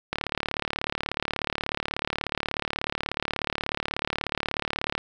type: click train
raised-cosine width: 0.3 ms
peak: -10 dBFS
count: 178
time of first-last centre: 0.13-4.979 s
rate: 36.5 Hz
effects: none